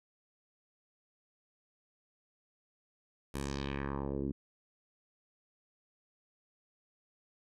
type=tone with low-pass filter sweep; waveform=10% pulse; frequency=69.3 Hz; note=C#2; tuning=in tune; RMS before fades=-37 dBFS; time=3.34-4.32 s; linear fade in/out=5 ms; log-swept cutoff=12000 to 260 Hz; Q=2.1; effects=none